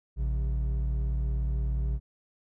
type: tone pair together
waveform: triangle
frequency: 56.93 / 134 Hz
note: A#1 / C3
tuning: -40 / +42 cents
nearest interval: octave + minor third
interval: 1482 cents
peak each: -24 / -34 dBFS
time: 0.16-2 s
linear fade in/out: 50 ms
effects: none